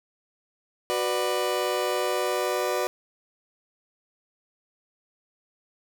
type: chord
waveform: 30% pulse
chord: B minor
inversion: second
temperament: just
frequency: 370.4 / 493.9 / 592.7 Hz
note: F#4 / B4 / D5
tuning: +2 / 0 / +16 cents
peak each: -26 dBFS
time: 0.9-2.87 s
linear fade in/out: 0 ms
effects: none